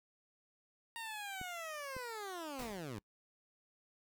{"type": "linear sweep", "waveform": "15% pulse", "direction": "down", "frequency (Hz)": [932.3, 94.2], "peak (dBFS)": -36, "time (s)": [0.96, 2.99], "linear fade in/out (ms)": 0}
{"type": "clicks", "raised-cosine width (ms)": 3, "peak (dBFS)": -35, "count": 2, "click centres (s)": [1.414, 1.966]}
{"type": "noise with exponential decay", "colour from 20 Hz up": "pink", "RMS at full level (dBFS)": -44, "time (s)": [2.59, 2.99], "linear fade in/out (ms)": 2, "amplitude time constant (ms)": 85}
{"effects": ["noise-tail reverb RT60 0.1 s tail -26 dB re dry"]}